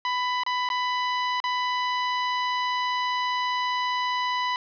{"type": "tone with dropouts", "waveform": "sawtooth", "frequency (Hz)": 995, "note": "B5", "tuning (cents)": 13, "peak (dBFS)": -20, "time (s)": [0.05, 4.56], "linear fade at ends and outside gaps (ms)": 1, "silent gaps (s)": [[0.435, 0.464], [0.689, 0.701], [1.402, 1.44]], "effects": ["resampled to 11025 Hz", "9-bit"]}